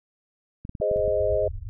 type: clicks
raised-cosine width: 5 ms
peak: -23 dBFS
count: 7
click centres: 0.651 / 0.694 / 0.752 / 0.802 / 0.914 / 0.961 / 1.079 s
type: chord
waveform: sine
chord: Ab major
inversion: none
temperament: equal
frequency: 415.3 / 523.3 / 622.3 Hz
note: Ab4 / C5 / Eb5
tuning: 0 / 0 / 0 cents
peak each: -27 / -26 / -23 dBFS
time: 0.81-1.48 s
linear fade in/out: 5 ms
type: low-pass noise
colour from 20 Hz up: white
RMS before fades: -34 dBFS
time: 0.97-1.69 s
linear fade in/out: 0 ms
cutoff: 110 Hz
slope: 96 dB/octave
effects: none